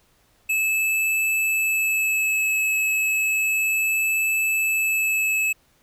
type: tone with vibrato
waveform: square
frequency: 2603 Hz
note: E7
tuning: 22 cents flat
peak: -20 dBFS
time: 0.49-5.53 s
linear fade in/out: 10 ms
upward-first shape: sine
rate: 0.32 Hz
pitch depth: 11 cents each way
effects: pink hiss -61 dBFS RMS until 5.82 s